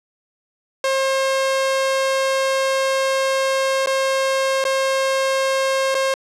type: tone with dropouts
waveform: sawtooth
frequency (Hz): 535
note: C5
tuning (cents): +38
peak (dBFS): -13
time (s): 0.84-6.14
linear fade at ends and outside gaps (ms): 2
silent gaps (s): 3.861-3.871 / 4.641-4.651 / 5.945-5.95
effects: low-pass 9000 Hz 12 dB/octave